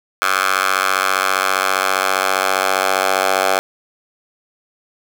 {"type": "tone with high-pass filter sweep", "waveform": "10% pulse", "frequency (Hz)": 95, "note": "F#2", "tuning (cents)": 46, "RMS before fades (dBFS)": -17, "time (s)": [0.22, 3.59], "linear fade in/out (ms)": 0, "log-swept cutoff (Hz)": [1200, 780], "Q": 2.6, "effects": []}